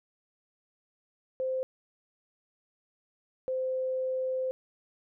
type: tone pair in turn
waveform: sine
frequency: 520 / 517.9 Hz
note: C5 / C5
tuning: -11 / -18 cents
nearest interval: unison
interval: 7 cents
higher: first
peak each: -28 dBFS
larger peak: neither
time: 1.4-1.63 / 3.48-4.51 s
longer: second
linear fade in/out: 0 ms
effects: none